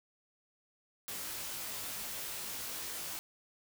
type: noise with comb filter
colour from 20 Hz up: white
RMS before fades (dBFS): -41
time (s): 1.08-3.19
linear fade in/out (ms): 0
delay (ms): 19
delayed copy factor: +0.75
effects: none